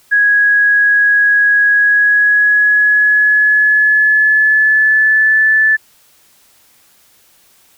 sine tone with pitch glide, 1661.2 to 1746.8 Hz, G#6 to A6, 0 to -13 cents, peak -7 dBFS, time 0.11-5.77 s, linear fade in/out 20 ms, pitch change +87 cents, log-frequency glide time 1.72-5.43 s, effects white hiss -50 dBFS RMS until 7.77 s

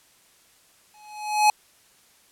square tone with exponential growth, 845 Hz, G#5, 30 cents sharp, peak -13 dBFS, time 0.94-1.5 s, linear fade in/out 2 ms, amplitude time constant 120 ms, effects white hiss -58 dBFS RMS until 2.31 s + low-pass 12000 Hz 12 dB/octave

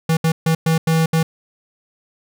square tone bursts at uneven times, 161.9 Hz, E3, 31 cents flat, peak -14 dBFS, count 6, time 0.09-0.17 / 0.24-0.32 / 0.46-0.55 / 0.66-0.78 / 0.87-1.06 / 1.13-1.23 s, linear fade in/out 5 ms, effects none

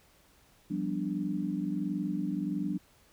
sine chord, G dominant seventh, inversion third, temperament equal, 174.61 / 196 / 246.9 / 293.7 Hz, F3 / G3 / B3 / D4, 0 / 0 / 0 / 0 cents, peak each -36 / -34 / -39 / -34 dBFS, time 0.7-2.78 s, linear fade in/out 10 ms, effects pink hiss -63 dBFS RMS until 3.12 s

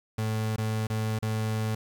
35% pulse tone with dropouts, 109.5 Hz, A2, 8 cents flat, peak -25 dBFS, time 0.18-1.75 s, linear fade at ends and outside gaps 5 ms, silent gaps 0.562-0.581 / 0.87-0.9 / 1.189-1.225 s, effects 9-bit

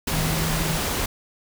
sine tone in noise, 159.7 Hz, D#3, 45 cents sharp, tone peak -25 dBFS, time 0.11-0.78 s, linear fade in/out 5 ms, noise pink, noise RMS -25 dBFS, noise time 0.07-1.06 s, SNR -3 dB, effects none

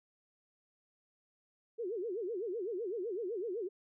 sine tone with vibrato, 410 Hz, G#4, 22 cents flat, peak -35 dBFS, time 1.78-3.69 s, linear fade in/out 20 ms, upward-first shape sine, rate 7.9 Hz, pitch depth 270 cents each way, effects none

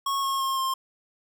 square tone with pitch steps, 1098 / 1085.4 / 1072.9 / 1060.6 Hz, C#6 / C#6 / C6 / C6, -17 / -37 / +43 / +23 cents, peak -25 dBFS, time 0.06-0.74 s, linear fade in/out 5 ms, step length 170 ms, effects none

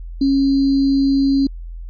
sine tone with sample-and-hold, 274 Hz, C#4, 20 cents flat, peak -12 dBFS, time 0.21-1.47 s, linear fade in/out 5 ms, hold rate 4410 Hz, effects added 42 Hz sine -28 dBFS peak until 1.89 s + resampled to 11025 Hz

